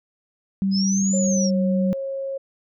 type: tone with pitch glide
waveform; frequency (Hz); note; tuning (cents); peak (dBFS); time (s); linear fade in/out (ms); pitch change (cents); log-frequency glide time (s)
sine; 194.1 to 190.22; G3 to F#3; -17 to +48; -18; 0.62-1.93; 0; -35; 1.41-1.6
type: linear two-way sweep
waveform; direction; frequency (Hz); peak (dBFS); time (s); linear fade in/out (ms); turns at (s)
sine; up then down; 4978 to 7190 to 5370; -24; 0.71-1.51; 50; 1.16
type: tone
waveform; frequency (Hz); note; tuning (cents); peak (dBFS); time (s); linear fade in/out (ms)
sine; 543; C#5; -36; -25; 1.13-2.38; 10
effects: none